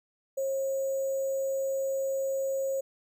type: tone with sample-and-hold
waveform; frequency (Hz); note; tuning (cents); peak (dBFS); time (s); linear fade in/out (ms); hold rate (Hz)
sine; 540; C#5; -45; -27; 0.37-2.81; 10; 7350
effects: none